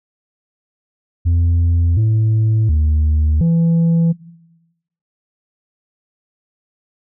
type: tone with pitch steps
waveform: sine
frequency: 85.1 / 110 / 76.6 / 166.6 Hz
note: F2 / A2 / D#2 / E3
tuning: -44 / 0 / -27 / +19 cents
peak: -8 dBFS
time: 1.25-4.13 s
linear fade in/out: 20 ms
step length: 720 ms
effects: noise-tail reverb RT60 1.0 s tail -22 dB re dry + tanh soft clip ceiling -10 dBFS